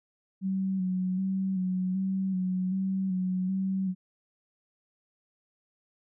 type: tone with vibrato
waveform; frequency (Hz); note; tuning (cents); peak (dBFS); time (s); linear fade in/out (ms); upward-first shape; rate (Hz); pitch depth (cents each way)
sine; 187.8; F#3; +26; -26; 0.41-3.95; 50; square; 1.3; 30
effects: none